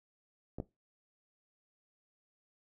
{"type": "clicks", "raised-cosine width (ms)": 2, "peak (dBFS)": [-28, -23], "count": 2, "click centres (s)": [0.585, 0.601], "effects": ["noise-tail reverb RT60 0.2 s tail -18 dB re dry"]}